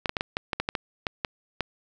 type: clicks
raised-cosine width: 0.3 ms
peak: -10 dBFS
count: 12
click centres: 0.058 / 0.094 / 0.168 / 0.209 / 0.369 / 0.532 / 0.6 / 0.689 / 0.752 / 1.068 / 1.248 / 1.607 s
effects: none